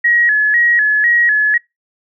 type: tone with vibrato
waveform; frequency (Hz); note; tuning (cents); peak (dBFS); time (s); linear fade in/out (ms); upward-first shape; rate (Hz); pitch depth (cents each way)
sine; 1800; A6; +39; -9; 0.04-1.58; 10; square; 2; 92
effects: noise-tail reverb RT60 0.2 s tail -25 dB re dry